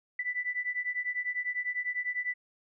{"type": "beating tone pair", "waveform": "sine", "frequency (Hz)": [1975.5, 1985.5], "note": ["B6", "B6"], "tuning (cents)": [0, 9], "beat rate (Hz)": 10, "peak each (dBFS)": [-34, -33], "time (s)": [0.19, 2.34], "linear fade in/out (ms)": 5, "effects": []}